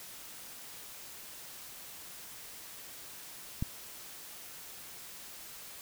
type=click; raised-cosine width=5 ms; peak=-19 dBFS; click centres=3.625 s; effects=white hiss -48 dBFS RMS until 5.81 s